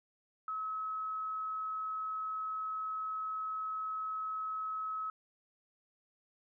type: tone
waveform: sine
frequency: 1286 Hz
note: E6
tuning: 43 cents flat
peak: -35 dBFS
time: 0.48-5.1 s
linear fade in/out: 2 ms
effects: none